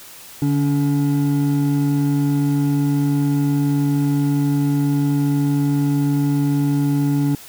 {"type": "tone pair together", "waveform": "triangle", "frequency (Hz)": [144.75, 284.2], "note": ["D3", "C#4"], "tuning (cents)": [-25, 43], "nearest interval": "octave", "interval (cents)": 1168, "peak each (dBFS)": -16, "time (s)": [0.42, 7.35], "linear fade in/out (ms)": 2, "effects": ["white hiss -40 dBFS RMS until 7.48 s"]}